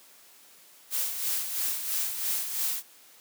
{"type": "noise with tremolo", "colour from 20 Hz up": "blue", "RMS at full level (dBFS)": -28, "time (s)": [0.9, 2.83], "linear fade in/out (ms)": 50, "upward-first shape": "sine", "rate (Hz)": 3, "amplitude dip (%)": 55, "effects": ["white hiss -55 dBFS RMS until 3.2 s", "high-pass 200 Hz 12 dB/octave"]}